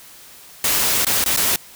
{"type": "noise with dropouts", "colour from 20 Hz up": "white", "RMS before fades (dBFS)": -18, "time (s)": [0.64, 1.56], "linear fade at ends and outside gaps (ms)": 2, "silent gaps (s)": [[1.048, 1.067], [1.241, 1.26], [1.364, 1.372]], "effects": ["white hiss -43 dBFS RMS until 1.75 s"]}